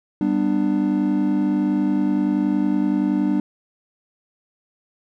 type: chord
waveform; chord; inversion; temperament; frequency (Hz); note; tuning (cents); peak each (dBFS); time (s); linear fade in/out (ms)
triangle; G major; none; equal with one note detuned; 196 / 246.9 / 297.4; G3 / B3 / D4; 0 / 0 / +22; -20 / -22 / -18; 0.21-3.4; 2
effects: none